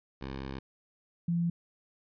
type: tone pair in turn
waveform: 10% pulse / sine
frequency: 67 / 170.64 Hz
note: C2 / F3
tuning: +42 / -40 cents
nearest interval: octave + major third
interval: 1618 cents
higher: second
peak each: -29 / -26 dBFS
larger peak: second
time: 0.21-0.59 / 1.28-1.5 s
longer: first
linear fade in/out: 5 ms
effects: resampled to 11025 Hz